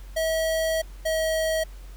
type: tone pair in turn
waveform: square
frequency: 644 / 639.2 Hz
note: E5 / D#5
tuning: -41 / +47 cents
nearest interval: unison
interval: 12 cents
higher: first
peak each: -23 dBFS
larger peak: neither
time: 0.16-0.82 / 1.05-1.64 s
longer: first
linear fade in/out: 10 ms
effects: added 46 Hz sine -38 dBFS peak until 1.96 s + pink hiss -53 dBFS RMS until 1.96 s